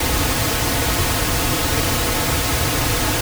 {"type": "noise with comb filter", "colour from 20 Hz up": "pink", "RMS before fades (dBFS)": -19, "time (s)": [0, 3.21], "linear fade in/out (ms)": 5, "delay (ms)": 5.1, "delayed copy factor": -0.65, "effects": []}